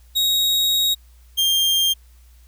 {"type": "tone pair in turn", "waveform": "40% pulse", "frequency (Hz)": [3782, 3193], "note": ["A#7", "G7"], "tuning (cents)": [24, 31], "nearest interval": "minor third", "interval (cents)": 293, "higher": "first", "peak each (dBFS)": [-15, -15], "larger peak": "neither", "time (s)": [[0.15, 0.95], [1.37, 1.94]], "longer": "first", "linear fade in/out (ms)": 20, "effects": ["added 60 Hz sine -46 dBFS peak until 2.47 s", "white hiss -59 dBFS RMS until 2.47 s"]}